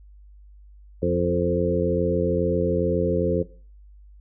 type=harmonic tone with a mistuned harmonic; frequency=87.31 Hz; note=F2; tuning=in tune; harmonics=1 / 2 / 3 / 4 / 5 / 6; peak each=-28 / -26 / -30 / -27 / -24 / -26 dBFS; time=1.02-3.43 s; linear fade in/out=10 ms; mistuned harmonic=5; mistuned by=+20 cents; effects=noise-tail reverb RT60 0.4 s tail -18 dB re dry + added 50 Hz sine -45 dBFS peak until 4.2 s